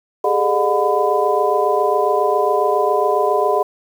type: tone cluster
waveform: sine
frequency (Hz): 402.2 / 429.5 / 607 / 723 / 1003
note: G4 / A4 / D#5 / F#5 / B5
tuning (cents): +44 / -42 / -43 / -40 / +26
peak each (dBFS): -20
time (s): 0.24-3.63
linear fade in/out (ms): 5
effects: 7-bit